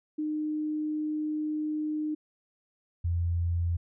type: tone pair in turn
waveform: sine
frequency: 305.4 / 85.7 Hz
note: D#4 / F2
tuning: -32 / -32 cents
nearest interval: octave + minor seventh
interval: 2200 cents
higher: first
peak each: -28 / -25 dBFS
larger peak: second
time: 0.18-2.15 / 3.04-3.77 s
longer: first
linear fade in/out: 10 ms
effects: none